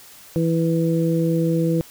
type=harmonic tone; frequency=164.81 Hz; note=E3; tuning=in tune; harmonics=1 / 2 / 3; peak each=-19 / -22 / -24 dBFS; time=0.36-1.81 s; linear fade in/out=0 ms; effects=white hiss -45 dBFS RMS until 1.9 s